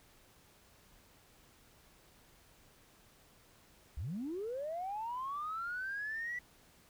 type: linear sweep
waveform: sine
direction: up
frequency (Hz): 55.6 to 1973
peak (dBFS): -36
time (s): 3.97-6.39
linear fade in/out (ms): 5
effects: tanh soft clip ceiling -32 dBFS + pink hiss -64 dBFS RMS until 6.89 s